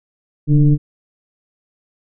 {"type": "tone with frequency modulation", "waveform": "sine", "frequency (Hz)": 144.4, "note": "D3", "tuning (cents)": -29, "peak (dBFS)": -8, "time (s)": [0.47, 0.78], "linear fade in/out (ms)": 50, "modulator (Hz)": 153, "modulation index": 0.79, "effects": []}